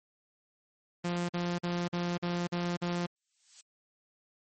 sawtooth tone bursts, 174.61 Hz, F3, in tune, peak -26 dBFS, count 7, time 1.04-3.066 s, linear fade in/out 10 ms, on 250 ms, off 46 ms
violet noise with exponential growth, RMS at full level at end -40 dBFS, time 3.16-3.61 s, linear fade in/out 0 ms, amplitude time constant 96 ms
effects low-pass 9000 Hz 12 dB/octave + MP3 32 kbps

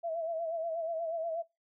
sine tone with vibrato, 659.3 Hz, E5, in tune, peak -32 dBFS, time 0.03-1.43 s, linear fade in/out 20 ms, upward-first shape sine, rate 8.3 Hz, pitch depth 60 cents each way, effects noise-tail reverb RT60 0.2 s tail -20 dB re dry

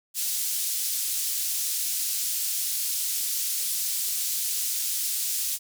white band-pass noise, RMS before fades -28 dBFS, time 0.14-5.59 s, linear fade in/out 50 ms, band 4600 to 16000 Hz, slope 12 dB/octave, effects none

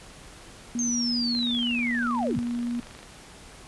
sine tone, 239.2 Hz, A#3, 45 cents sharp, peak -26 dBFS, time 0.75-2.8 s, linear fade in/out 2 ms
sine linear sweep, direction down, 6440 to 77.3 Hz, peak -26 dBFS, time 0.79-2.39 s, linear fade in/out 0 ms
click train, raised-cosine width 0.3 ms, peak -28 dBFS, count 43, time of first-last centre 1.35-3.03 s, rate 25 Hz
effects pink hiss -47 dBFS RMS until 3.67 s + resampled to 24000 Hz

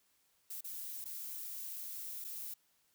violet noise with dropouts, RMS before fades -44 dBFS, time 0.5-2.54 s, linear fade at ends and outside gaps 5 ms, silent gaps 0.609-0.643 / 1.043-1.055 / 2.243-2.246 s, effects white hiss -74 dBFS RMS until 2.94 s

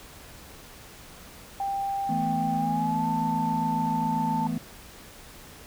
sine tone with pitch glide, 790 to 886.7 Hz, G5 to A5, +13 to +13 cents, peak -26 dBFS, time 1.6-4.47 s, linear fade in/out 2 ms, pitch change +200 cents, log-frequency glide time 2.55-3.08 s
triangle chord, E suspended fourth, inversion none, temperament just, 164.81 / 219.8 / 247.2 Hz, E3 / A3 / B3, 0 / -2 / +2 cents, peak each -29 dBFS, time 2.09-4.58 s, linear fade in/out 5 ms
effects pink hiss -47 dBFS RMS until 5.66 s

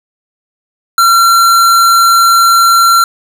square tone, 1365 Hz, F6, 40 cents flat, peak -5 dBFS, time 0.98-3.04 s, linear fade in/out 2 ms, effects none

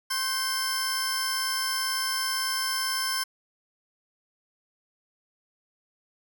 sawtooth tone cluster, 1056 / 1555 / 5280 Hz, C6 / G6 / E8, +16 / -14 / +2 cents, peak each -28 dBFS, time 0.1-3.24 s, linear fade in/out 10 ms, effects none

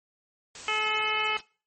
white noise, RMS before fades -41 dBFS, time 0.55-1.41 s, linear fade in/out 2 ms
harmonic tone, 430.7 Hz, A4, 37 cents flat, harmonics 1 / 2 / 3 / 4 / 5 / 6 / 7, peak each -37 / -34 / -31 / -38 / -31 / -31 / -31 dBFS, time 0.68-1.37 s, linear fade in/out 2 ms
effects noise-tail reverb RT60 0.4 s tail -23 dB re dry + MP3 32 kbps

